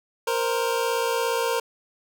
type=tone pair together; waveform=25% pulse; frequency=466.2 / 523.3 Hz; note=A#4 / C5; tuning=0 / 0 cents; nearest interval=major second; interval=200 cents; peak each=-20 / -24 dBFS; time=0.27-1.6 s; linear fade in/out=5 ms; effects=none